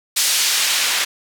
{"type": "noise with band-pass filter sweep", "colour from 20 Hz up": "white", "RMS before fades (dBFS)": -18, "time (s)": [0.16, 1.05], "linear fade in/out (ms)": 10, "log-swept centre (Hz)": [5300, 2400], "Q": 0.7, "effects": []}